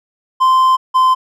triangle tone pair in turn, 1039 / 1033 Hz, C6 / C6, -12 / -22 cents, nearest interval unison, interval 10 cents, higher first, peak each -6 dBFS, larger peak neither, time 0.4-0.77 / 0.94-1.15 s, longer first, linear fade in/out 20 ms, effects none

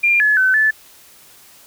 sine tone with pitch steps, 2395 / 1708 / 1522 / 1742 Hz, D7 / G#6 / F#6 / A6, +33 / +48 / +48 / -18 cents, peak -11 dBFS, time 0.03-0.71 s, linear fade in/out 10 ms, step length 170 ms, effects white hiss -46 dBFS RMS until 1.66 s

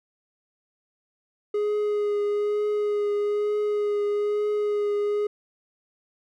triangle tone with vibrato, 415.3 Hz, G#4, in tune, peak -20 dBFS, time 1.54-5.27 s, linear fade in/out 5 ms, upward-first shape triangle, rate 1.1 Hz, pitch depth 18 cents each way, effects none

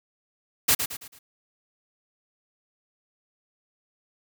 white noise with echo, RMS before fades -19 dBFS, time 0.68-0.75 s, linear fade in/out 10 ms, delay 110 ms, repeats 4, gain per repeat -8 dB, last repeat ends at 1.19 s, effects none

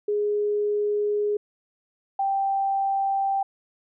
sine tone pair in turn, 415.3 / 784 Hz, G#4 / G5, 0 / 0 cents, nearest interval major seventh, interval 1100 cents, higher second, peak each -21 dBFS, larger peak neither, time 0.08-1.37 / 2.19-3.43 s, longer first, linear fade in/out 5 ms, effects none

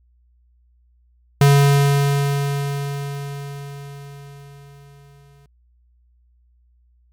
square tone with exponential decay, 141.2 Hz, C#3, 32 cents sharp, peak -9 dBFS, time 1.41-5.46 s, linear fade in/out 2 ms, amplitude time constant 880 ms, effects added 60 Hz sine -54 dBFS peak until 7.12 s + MP3 96 kbps

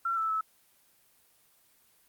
sine tone with pitch steps, 1358 / 1318 / 1303 Hz, F6 / E6 / E6, -49 / -1 / -20 cents, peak -27 dBFS, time 0.05-0.41 s, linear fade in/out 5 ms, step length 120 ms, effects white hiss -65 dBFS RMS until 2.08 s + Opus 24 kbps

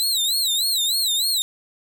sawtooth tone with vibrato, 3951 Hz, B7, in tune, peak -16 dBFS, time 0-1.42 s, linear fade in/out 0 ms, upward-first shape sine, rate 3.3 Hz, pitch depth 160 cents each way, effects none

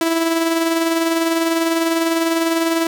sawtooth tone with tremolo, 329.6 Hz, E4, in tune, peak -10 dBFS, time 0.01-2.87 s, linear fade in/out 2 ms, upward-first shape sine, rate 20 Hz, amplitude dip 40%, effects none

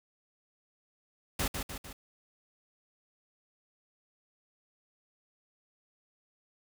pink noise with echo, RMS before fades -31 dBFS, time 1.39-1.48 s, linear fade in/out 5 ms, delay 150 ms, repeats 3, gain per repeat -5 dB, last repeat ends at 1.93 s, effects none

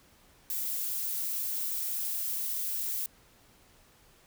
violet noise, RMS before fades -33 dBFS, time 0.5-3.06 s, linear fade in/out 0 ms, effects pink hiss -61 dBFS RMS until 4.26 s

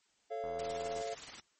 triangle chord, A augmented, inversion none, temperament just, 440 / 550 / 687.5 Hz, A4 / C#5 / E#5, 0 / -14 / -27 cents, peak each -39 / -42 / -37 dBFS, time 0.3-1.15 s, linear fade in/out 20 ms
click train, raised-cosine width 1 ms, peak -35 dBFS, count 49, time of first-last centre 0.44-1.012 s, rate 83.9 Hz
white noise with tremolo, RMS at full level -44 dBFS, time 0.59-1.4 s, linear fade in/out 2 ms, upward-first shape triangle, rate 19 Hz, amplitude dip 60%
effects white hiss -73 dBFS RMS until 1.59 s + MP3 32 kbps

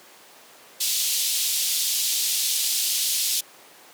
pink band-pass noise, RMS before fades -24 dBFS, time 0.8-3.41 s, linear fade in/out 10 ms, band 3400 to 16000 Hz, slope 24 dB/octave, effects pink hiss -48 dBFS RMS until 3.93 s + high-pass 400 Hz 12 dB/octave

